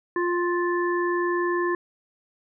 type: harmonic tone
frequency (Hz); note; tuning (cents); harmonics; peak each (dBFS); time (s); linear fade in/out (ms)
350.6; F4; +7; 1 / 3 / 5; -23 / -28 / -30; 0.16-1.75; 2
effects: none